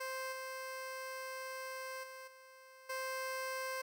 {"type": "tone with level steps", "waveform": "15% pulse", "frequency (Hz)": 523.3, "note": "C5", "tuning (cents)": 0, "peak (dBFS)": [-33, -36, -42, -50, -32], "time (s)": [0, 3.82], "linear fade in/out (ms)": 10, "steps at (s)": [0.32, 2.03, 2.27, 2.89], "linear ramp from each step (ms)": 10, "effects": []}